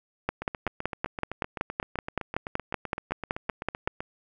two click trains, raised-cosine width 0.5 ms, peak -18 / -11 dBFS, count 29 / 20, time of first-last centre 0.42-4.005 / 0.29-3.875 s, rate 7.81 / 5.3 Hz, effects none

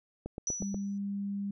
click train, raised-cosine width 2 ms, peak -24 dBFS, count 5, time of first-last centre 0.26-0.744 s, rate 8.26 Hz
sine tone with exponential decay, 5910 Hz, F#8, 3 cents flat, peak -28 dBFS, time 0.47-0.98 s, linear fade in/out 1 ms, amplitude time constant 110 ms
sine tone with pitch glide, 198.6 to 200.1 Hz, G3 to G3, +23 to +36 cents, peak -32 dBFS, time 0.6-1.51 s, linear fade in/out 5 ms, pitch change +13 cents, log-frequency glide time 0.72-0.92 s
effects none

